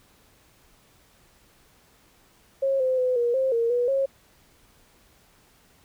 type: tone with pitch steps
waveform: sine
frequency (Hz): 542 / 516 / 506 / 476.6 / 528 / 463.6 / 486.4 / 543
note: C#5 / C5 / B4 / A#4 / C5 / A#4 / B4 / C#5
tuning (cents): -39 / -24 / +42 / +38 / +16 / -10 / -26 / -36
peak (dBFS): -20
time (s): 2.62-4.06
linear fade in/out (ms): 10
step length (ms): 180
effects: pink hiss -59 dBFS RMS until 5.84 s